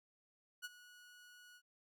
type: tone with ADSR envelope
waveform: sawtooth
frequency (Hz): 1462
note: F#6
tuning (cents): -21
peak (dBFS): -38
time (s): 0.62-1.62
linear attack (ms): 29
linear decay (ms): 31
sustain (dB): -17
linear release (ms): 61
effects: none